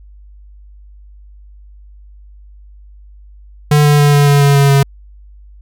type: tone with pitch steps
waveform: square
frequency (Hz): 148.2 / 146.84 / 145.49 / 144.15 / 142.82 / 141.51 / 140.21 / 138.92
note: D3 / D3 / D3 / D3 / D3 / C#3 / C#3 / C#3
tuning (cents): +16 / 0 / -16 / -32 / -48 / +36 / +20 / +4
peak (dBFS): -7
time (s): 3.71-4.83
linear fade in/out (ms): 5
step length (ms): 140
effects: added 50 Hz sine -36 dBFS peak until 5.61 s